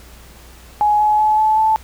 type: tone with pitch steps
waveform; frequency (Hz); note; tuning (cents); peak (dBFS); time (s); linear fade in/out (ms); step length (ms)
sine; 838 / 847.2 / 856.6 / 866 / 875.6; G#5 / G#5 / A5 / A5 / A5; +15 / +34 / -47 / -28 / -9; -11; 0.81-1.76; 0; 190
effects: added 60 Hz sine -42 dBFS peak until 1.83 s + pink hiss -44 dBFS RMS until 1.83 s